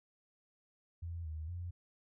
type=tone with pitch steps; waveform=sine; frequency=84.7 / 78.4 / 87.7 Hz; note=E2 / D#2 / F2; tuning=+48 / +14 / +8 cents; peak=-39 dBFS; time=1.02-1.71 s; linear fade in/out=10 ms; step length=230 ms; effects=none